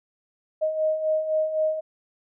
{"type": "beating tone pair", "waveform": "sine", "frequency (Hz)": [622, 625.9], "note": ["D#5", "D#5"], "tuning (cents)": [-1, 10], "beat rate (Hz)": 3.9, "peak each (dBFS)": [-29, -22], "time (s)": [0.61, 1.81], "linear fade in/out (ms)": 20, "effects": []}